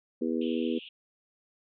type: harmonic tone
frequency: 81.3 Hz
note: E2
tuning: 23 cents flat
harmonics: 3 / 4 / 5 / 6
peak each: -30 / -32 / -34 / -36 dBFS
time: 0.21-0.79 s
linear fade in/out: 10 ms
type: band-pass noise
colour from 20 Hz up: white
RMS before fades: -47 dBFS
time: 0.41-0.89 s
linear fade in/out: 5 ms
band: 2600 to 3400 Hz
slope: 96 dB/octave
effects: none